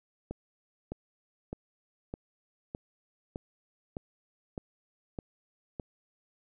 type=click train; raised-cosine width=2 ms; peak=-23 dBFS; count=10; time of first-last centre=0.31-5.798 s; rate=1.64 Hz; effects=none